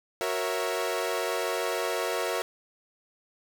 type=chord; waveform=sawtooth; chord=F# dominant seventh; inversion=none; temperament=equal with one note detuned; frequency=370 / 466.2 / 552.1 / 659.3 Hz; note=F#4 / A#4 / C#5 / E5; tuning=0 / 0 / -7 / 0 cents; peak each=-30 / -28 / -30 / -29 dBFS; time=0.21-2.42 s; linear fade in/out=0 ms; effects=none